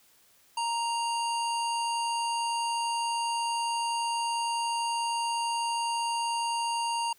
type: harmonic tone with a mistuned harmonic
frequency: 932.3 Hz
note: A#5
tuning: in tune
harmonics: 1 / 3 / 5 / 7 / 9 / 10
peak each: -28 / -36 / -39 / -45 / -47 / -42 dBFS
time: 0.57-7.13 s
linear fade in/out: 5 ms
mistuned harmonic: 10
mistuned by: -29 cents
effects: white hiss -62 dBFS RMS until 7.18 s